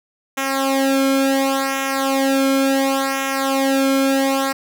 sawtooth tone with flanger, 270.5 Hz, C#4, 42 cents flat, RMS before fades -18 dBFS, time 0.37-4.53 s, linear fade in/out 10 ms, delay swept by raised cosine 0.22 to 1.09 ms, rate 0.7 Hz, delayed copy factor -0.85, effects none

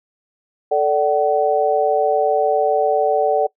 sine chord, D major, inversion second, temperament equal with one note detuned, 440 / 587.3 / 757.3 Hz, A4 / D5 / F#5, 0 / 0 / +40 cents, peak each -18 dBFS, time 0.71-3.47 s, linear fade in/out 10 ms, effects noise-tail reverb RT60 0.1 s tail -22 dB re dry

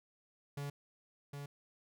45% pulse tone with echo, 142.5 Hz, C#3, 48 cents sharp, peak -39 dBFS, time 0.57-0.7 s, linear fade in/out 5 ms, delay 760 ms, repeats 1, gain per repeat -4 dB, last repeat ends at 1.46 s, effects none

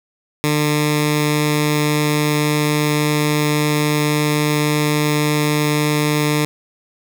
10% pulse tone with notch filter, 149.7 Hz, D3, 33 cents sharp, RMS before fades -17 dBFS, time 0.44-6.45 s, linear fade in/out 0 ms, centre 690 Hz, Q 1.2, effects none

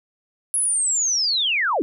sine linear sweep, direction down, 10710 to 246.9 Hz, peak -18 dBFS, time 0.54-1.82 s, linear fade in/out 0 ms, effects none

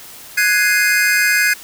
square chord, Ab dominant seventh, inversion third, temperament equal, 1480 / 1661.2 / 2093 / 2489 Hz, Gb6 / Ab6 / C7 / Eb7, 0 / 0 / 0 / 0 cents, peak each -20 / -16 / -19 / -21 dBFS, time 0.37-1.54 s, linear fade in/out 10 ms, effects white hiss -37 dBFS RMS until 1.63 s

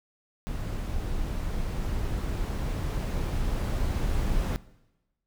brown noise with level ramp, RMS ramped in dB -32 to -26 dBFS, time 0.47-4.56 s, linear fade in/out 0 ms, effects noise-tail reverb RT60 1.0 s tail -19 dB re dry

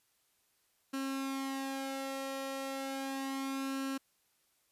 sawtooth tone with flanger, 270 Hz, C#4, 45 cents flat, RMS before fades -38 dBFS, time 0.93-3.98 s, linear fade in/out 10 ms, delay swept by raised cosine 0.71 to 1.6 ms, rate 0.34 Hz, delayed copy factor +0.6, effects white hiss -74 dBFS RMS until 4.71 s + resampled to 32000 Hz

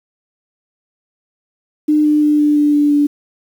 sine tone with pitch steps, 302.2 / 300.3 / 298.4 / 296.5 / 294.6 / 292.8 / 290.9 Hz, D4 / D4 / D4 / D4 / D4 / D4 / D4, +50 / +39 / +28 / +17 / +6 / -5 / -16 cents, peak -9 dBFS, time 1.88-3.07 s, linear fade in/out 10 ms, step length 170 ms, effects 7-bit

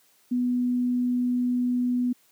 sine tone, 246.9 Hz, B3, in tune, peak -21 dBFS, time 0.31-2.13 s, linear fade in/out 10 ms, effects white hiss -62 dBFS RMS until 2.31 s + high-pass 150 Hz 12 dB/octave

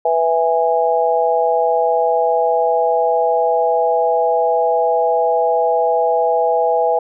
sine chord, E major, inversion second, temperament just, 494.4 / 659.3 / 824.1 Hz, B4 / E5 / G#5, +2 / 0 / -14 cents, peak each -17 dBFS, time 0.05-6.99 s, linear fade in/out 5 ms, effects none

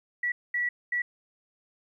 sine tone bursts at uneven times, 1943 Hz, B6, 29 cents flat, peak -25 dBFS, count 3, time 0.23-0.32 / 0.54-0.69 / 0.92-1.02 s, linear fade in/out 5 ms, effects 11-bit

